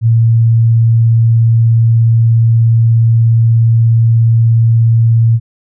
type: tone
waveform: sine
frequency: 114.6 Hz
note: A#2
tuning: 29 cents flat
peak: -5 dBFS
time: 0.01-5.4 s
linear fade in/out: 50 ms
effects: none

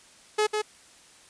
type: tone with echo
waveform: sawtooth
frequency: 425.5 Hz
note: G#4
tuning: 42 cents sharp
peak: -17 dBFS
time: 0.38-0.47 s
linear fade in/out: 10 ms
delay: 150 ms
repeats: 1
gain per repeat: -4 dB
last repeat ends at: 0.62 s
effects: white hiss -54 dBFS RMS until 1.29 s + resampled to 22050 Hz

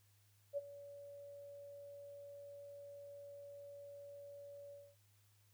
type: tone with ADSR envelope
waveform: sine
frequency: 569 Hz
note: C#5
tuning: 45 cents sharp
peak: -35 dBFS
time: 0.53-4.96 s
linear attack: 42 ms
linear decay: 29 ms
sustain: -16 dB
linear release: 240 ms
effects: added 102 Hz sine -70 dBFS peak until 5.53 s + white hiss -75 dBFS RMS until 5.53 s

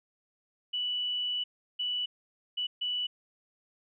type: tone bursts at uneven times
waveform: sine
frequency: 2960 Hz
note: F#7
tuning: in tune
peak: -29 dBFS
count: 4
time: 0.73-1.44 / 1.79-2.06 / 2.57-2.67 / 2.81-3.07 s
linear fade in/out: 10 ms
effects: none

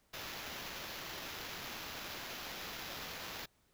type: noise with sample-and-hold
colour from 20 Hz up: white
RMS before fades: -45 dBFS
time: 0.13-3.46 s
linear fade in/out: 10 ms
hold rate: 8820 Hz
effects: pink hiss -73 dBFS RMS until 3.73 s

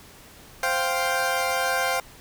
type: chord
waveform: 20% pulse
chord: C suspended fourth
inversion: none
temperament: equal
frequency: 523.3 / 698.5 / 784 Hz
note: C5 / F5 / G5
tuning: 0 / 0 / 0 cents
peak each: -22 dBFS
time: 0.63-2 s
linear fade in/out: 2 ms
effects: pink hiss -48 dBFS RMS until 2.2 s

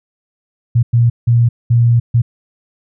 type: tone bursts at uneven times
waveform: sine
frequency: 118.3 Hz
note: A#2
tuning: 26 cents sharp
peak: -7 dBFS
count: 5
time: 0.75-0.83 / 0.93-1.1 / 1.27-1.49 / 1.7-2 / 2.14-2.22 s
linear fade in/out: 10 ms
effects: none

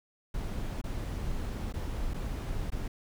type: noise with dropouts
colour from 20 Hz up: brown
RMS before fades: -34 dBFS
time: 0.34-2.88 s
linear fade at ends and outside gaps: 5 ms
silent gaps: 0.815-0.839 / 1.726-1.738 / 2.137-2.141 / 2.703-2.719 s
effects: none

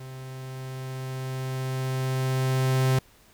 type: tone with level ramp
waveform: 45% pulse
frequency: 130.81 Hz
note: C3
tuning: in tune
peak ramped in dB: -38 to -19 dBFS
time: 0-2.99 s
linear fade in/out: 5 ms
effects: pink hiss -57 dBFS RMS until 3.33 s

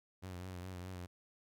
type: tone with vibrato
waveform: sawtooth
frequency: 91.2 Hz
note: F#2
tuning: 24 cents flat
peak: -40 dBFS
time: 0.22-1.07 s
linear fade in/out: 20 ms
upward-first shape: triangle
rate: 4.8 Hz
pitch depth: 65 cents each way
effects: none

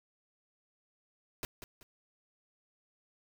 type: noise with echo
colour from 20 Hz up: pink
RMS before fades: -38 dBFS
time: 1.43-1.45 s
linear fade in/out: 0 ms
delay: 190 ms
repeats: 2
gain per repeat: -9 dB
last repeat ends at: 1.83 s
effects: none

